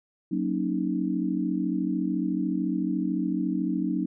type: chord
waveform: sine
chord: D# minor seventh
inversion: first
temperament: equal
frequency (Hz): 185 / 233.1 / 277.2 / 311.1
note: F#3 / A#3 / C#4 / D#4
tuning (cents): 0 / 0 / 0 / 0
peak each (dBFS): -29 / -32 / -30 / -29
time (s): 0.31-4.06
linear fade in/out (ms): 10
effects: none